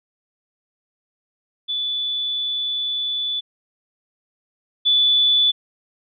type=tone pair in turn; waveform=sine; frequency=3470 / 3470 Hz; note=A7 / A7; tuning=-25 / -25 cents; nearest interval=unison; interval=0 cents; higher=neither; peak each=-21 / -13 dBFS; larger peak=second; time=1.68-3.41 / 4.85-5.52 s; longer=first; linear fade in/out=20 ms; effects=none